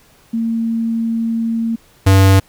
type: tone pair in turn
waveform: sine / square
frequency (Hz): 228 / 96.42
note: A#3 / G2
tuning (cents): -38 / -28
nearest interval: octave + minor third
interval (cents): 1490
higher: first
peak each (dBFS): -15 / -7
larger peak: second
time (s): 0.33-1.76 / 2.06-2.4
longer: first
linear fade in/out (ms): 10
effects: pink hiss -50 dBFS RMS until 2.48 s